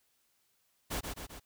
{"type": "noise with echo", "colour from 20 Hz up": "pink", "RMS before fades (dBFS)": -35, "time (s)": [0.9, 1.01], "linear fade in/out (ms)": 20, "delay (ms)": 130, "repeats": 3, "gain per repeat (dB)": -4, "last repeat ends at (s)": 1.4, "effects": ["white hiss -74 dBFS RMS until 1.45 s"]}